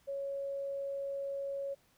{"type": "tone", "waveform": "sine", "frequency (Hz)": 554.4, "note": "C#5", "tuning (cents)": 0, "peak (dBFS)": -35, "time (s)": [0.07, 1.75], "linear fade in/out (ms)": 20, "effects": ["pink hiss -69 dBFS RMS until 1.97 s"]}